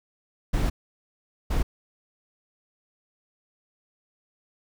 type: noise bursts at uneven times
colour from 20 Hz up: brown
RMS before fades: -23 dBFS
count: 2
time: 0.53-0.7 / 1.5-1.63 s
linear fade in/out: 10 ms
effects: none